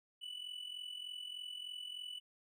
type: tone with amplitude modulation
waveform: triangle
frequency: 2970 Hz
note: F#7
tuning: 6 cents sharp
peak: -39 dBFS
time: 0.21-2.2 s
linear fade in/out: 20 ms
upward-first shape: sine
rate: 43.3 Hz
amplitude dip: 70%
effects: none